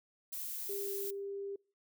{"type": "noise", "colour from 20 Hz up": "violet", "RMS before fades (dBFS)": -41, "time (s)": [0.32, 1.11], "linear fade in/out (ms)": 10}
{"type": "tone with pitch glide", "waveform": "sine", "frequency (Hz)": [400, 397.7], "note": ["G4", "G4"], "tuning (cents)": [35, 25], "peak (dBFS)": -38, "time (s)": [0.69, 1.56], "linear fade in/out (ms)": 5, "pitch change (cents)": -10, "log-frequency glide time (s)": [0.79, 0.86]}
{"effects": ["noise-tail reverb RT60 0.4 s tail -26 dB re dry"]}